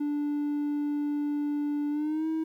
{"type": "tone with pitch glide", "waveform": "triangle", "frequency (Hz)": [292.5, 319], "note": ["D4", "D#4"], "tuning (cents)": [-7, 43], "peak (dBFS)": -24, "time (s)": [0, 2.44], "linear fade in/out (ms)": 10, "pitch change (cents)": 150, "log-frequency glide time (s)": [1.9, 2.27], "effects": ["tanh soft clip ceiling -20 dBFS", "11-bit"]}